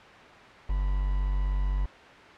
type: tone with quantisation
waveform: triangle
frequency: 47.86 Hz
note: G1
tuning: 41 cents flat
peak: -22 dBFS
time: 0.69-1.86 s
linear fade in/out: 10 ms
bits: 7
effects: white hiss -47 dBFS RMS until 2.37 s + low-pass 2000 Hz 12 dB/octave